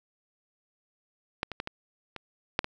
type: clicks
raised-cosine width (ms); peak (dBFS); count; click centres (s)
0.3; -12 / -20 / -16 / -18 / -22 / -7 / -17; 7; 1.431 / 1.517 / 1.601 / 1.674 / 2.163 / 2.591 / 2.644
effects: none